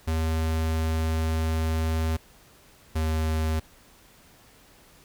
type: tone pair in turn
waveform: square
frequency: 80.2 / 79.19 Hz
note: E2 / D#2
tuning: -47 / +31 cents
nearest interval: unison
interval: 22 cents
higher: first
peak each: -24 dBFS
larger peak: neither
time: 0.07-2.17 / 2.95-3.6 s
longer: first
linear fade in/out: 10 ms
effects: pink hiss -55 dBFS RMS until 5.04 s